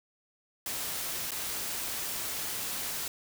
white noise with dropouts, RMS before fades -35 dBFS, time 0.66-3.08 s, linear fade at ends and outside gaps 2 ms, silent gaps 1.308-1.317 s, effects none

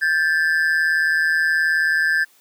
triangle ring-modulated tone, 1661.2 Hz, G#6, in tune, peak -11 dBFS, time 0.01-2.25 s, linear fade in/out 20 ms, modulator 79.4 Hz, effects white hiss -55 dBFS RMS until 2.4 s + high-pass 200 Hz 12 dB/octave

